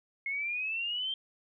sine exponential sweep, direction up, 2156 to 3175 Hz, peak -31 dBFS, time 0.26-1.14 s, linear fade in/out 2 ms, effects none

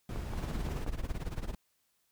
brown noise, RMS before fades -38 dBFS, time 0.09-0.82 s, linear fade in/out 2 ms
click train, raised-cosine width 1 ms, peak -27 dBFS, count 5, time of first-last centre 0.16-0.864 s, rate 5.68 Hz
brown noise with tremolo, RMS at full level -33 dBFS, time 0.37-1.55 s, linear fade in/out 5 ms, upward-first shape sine, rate 18 Hz, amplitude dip 85%
effects white hiss -75 dBFS RMS until 2.11 s

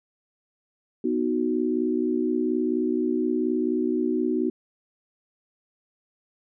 sine chord, B major, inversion none, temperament equal, 246.9 / 311.1 / 370 Hz, B3 / D#4 / F#4, 0 / 0 / 0 cents, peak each -26 dBFS, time 1.04-4.5 s, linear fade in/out 5 ms, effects none

